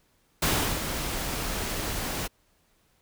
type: noise with ADSR envelope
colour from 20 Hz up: pink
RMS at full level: -23 dBFS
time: 0.42-2.28 s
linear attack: 6 ms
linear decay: 370 ms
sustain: -8 dB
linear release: 19 ms
effects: pink hiss -67 dBFS RMS until 3.01 s